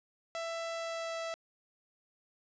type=tone with pitch glide; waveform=sawtooth; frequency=664 to 659.4 Hz; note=E5 to E5; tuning=+12 to 0 cents; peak=-32 dBFS; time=0.35-1.34 s; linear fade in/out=0 ms; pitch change=-12 cents; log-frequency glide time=0.73-1.18 s; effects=resampled to 16000 Hz + 12-bit